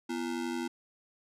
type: ring-modulated tone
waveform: square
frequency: 292.9 Hz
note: D4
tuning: 5 cents flat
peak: -30 dBFS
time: 0.09-0.68 s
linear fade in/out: 10 ms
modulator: 45.8 Hz
effects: low-pass 10000 Hz 12 dB/octave

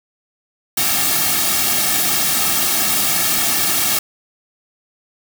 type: noise with comb filter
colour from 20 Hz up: white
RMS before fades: -17 dBFS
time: 0.77-3.99 s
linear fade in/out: 5 ms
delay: 2 ms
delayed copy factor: -0.85
effects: none

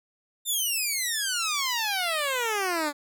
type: exponential sweep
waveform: 10% pulse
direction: down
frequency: 3663 to 282.7 Hz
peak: -17 dBFS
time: 0.45-2.93 s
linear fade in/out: 50 ms
effects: none

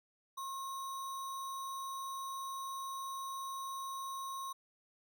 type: tone with sample-and-hold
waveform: sine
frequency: 1077 Hz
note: C6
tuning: 50 cents sharp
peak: -39 dBFS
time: 0.37-4.53 s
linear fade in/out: 10 ms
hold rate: 4900 Hz
effects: none

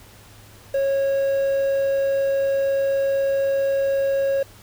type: tone with quantisation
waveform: triangle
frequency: 548 Hz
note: C#5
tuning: 20 cents flat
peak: -16 dBFS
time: 0.74-4.43 s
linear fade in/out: 5 ms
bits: 7
effects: added 104 Hz sine -49 dBFS peak until 4.62 s + pink hiss -48 dBFS RMS until 4.62 s

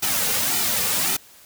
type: noise with flanger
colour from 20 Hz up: white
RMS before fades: -22 dBFS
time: 0.02-1.17 s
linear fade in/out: 10 ms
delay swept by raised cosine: 1.8 to 3.1 ms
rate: 1.8 Hz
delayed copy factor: -0.65
effects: white hiss -49 dBFS RMS until 1.45 s

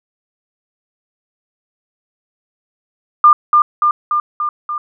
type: tone with echo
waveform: sine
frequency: 1200 Hz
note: D6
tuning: 37 cents sharp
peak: -3 dBFS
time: 3.24-3.33 s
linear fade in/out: 2 ms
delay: 290 ms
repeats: 5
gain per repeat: -3 dB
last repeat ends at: 4.78 s
effects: none

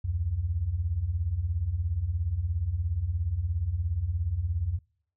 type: beating tone pair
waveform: sine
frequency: 71.9 / 88.9 Hz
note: D2 / F2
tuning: -36 / +31 cents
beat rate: 17 Hz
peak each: -32 / -27 dBFS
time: 0.04-4.79 s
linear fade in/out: 10 ms
effects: noise-tail reverb RT60 0.6 s tail -26 dB re dry

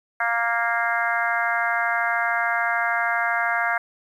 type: harmonic tone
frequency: 233.1 Hz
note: A#3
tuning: in tune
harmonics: 3 / 4 / 5 / 6 / 7 / 8 / 9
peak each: -26 / -30 / -30 / -27 / -25 / -34 / -29 dBFS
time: 0.2-3.78 s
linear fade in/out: 5 ms
effects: 9-bit

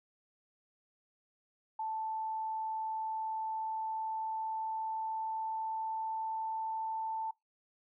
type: tone with pitch glide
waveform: sine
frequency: 880 to 886.6 Hz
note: A5 to A5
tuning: 0 to +13 cents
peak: -34 dBFS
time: 1.79-7.31 s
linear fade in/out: 5 ms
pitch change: +13 cents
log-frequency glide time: 2.86-7.01 s
effects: noise-tail reverb RT60 0.2 s tail -24 dB re dry

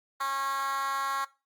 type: tone with high-pass filter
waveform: 10% pulse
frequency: 273.1 Hz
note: C#4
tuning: 26 cents flat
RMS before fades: -31 dBFS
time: 0.2-1.25 s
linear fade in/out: 10 ms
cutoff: 1100 Hz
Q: 3.2
effects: noise-tail reverb RT60 0.3 s tail -20 dB re dry + Opus 32 kbps

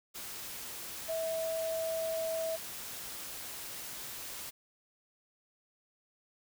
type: tone in noise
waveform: sine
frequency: 650 Hz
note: E5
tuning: 24 cents flat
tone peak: -32 dBFS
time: 1.08-2.57 s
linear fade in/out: 20 ms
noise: white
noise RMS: -43 dBFS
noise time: 0.14-4.51 s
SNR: +8 dB
effects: none

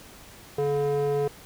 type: tone with band-pass filter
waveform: square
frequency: 143 Hz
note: D3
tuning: 46 cents flat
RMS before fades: -25 dBFS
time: 0.58-1.28 s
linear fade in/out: 5 ms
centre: 480 Hz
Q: 2.8
effects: pink hiss -48 dBFS RMS until 1.45 s

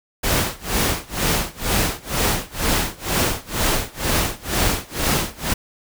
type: noise with tremolo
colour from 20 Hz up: pink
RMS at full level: -18 dBFS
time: 0.23-5.54 s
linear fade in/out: 10 ms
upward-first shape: sine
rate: 2.1 Hz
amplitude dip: 95%
effects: none

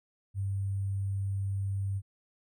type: tone with sample-and-hold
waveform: sine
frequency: 98 Hz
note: G2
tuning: in tune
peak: -29 dBFS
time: 0.34-2.02 s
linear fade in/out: 50 ms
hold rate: 8820 Hz
effects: none

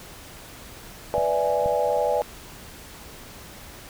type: chord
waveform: sine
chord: E dominant seventh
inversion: second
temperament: equal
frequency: 493.9 / 587.3 / 659.3 / 830.6 Hz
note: B4 / D5 / E5 / G#5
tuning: 0 / 0 / 0 / 0 cents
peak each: -25 / -24 / -28 / -26 dBFS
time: 1.14-2.22 s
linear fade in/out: 0 ms
type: clicks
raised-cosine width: 5 ms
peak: -21 dBFS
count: 2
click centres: 1.181 / 1.66 s
effects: pink hiss -43 dBFS RMS until 3.89 s

